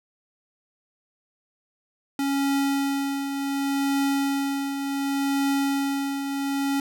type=tone with tremolo; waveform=square; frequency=277.2 Hz; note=C#4; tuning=in tune; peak=-21 dBFS; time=2.19-6.8 s; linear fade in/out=2 ms; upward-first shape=triangle; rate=0.68 Hz; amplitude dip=55%; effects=none